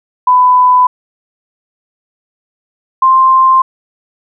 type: tone pair in turn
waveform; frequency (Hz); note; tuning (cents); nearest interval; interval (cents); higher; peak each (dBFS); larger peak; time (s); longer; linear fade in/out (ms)
sine; 1000 / 1048.7; B5 / C6; +21 / +4; minor second; 83; second; -4; neither; 0.27-0.87 / 3.02-3.62; neither; 5
effects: none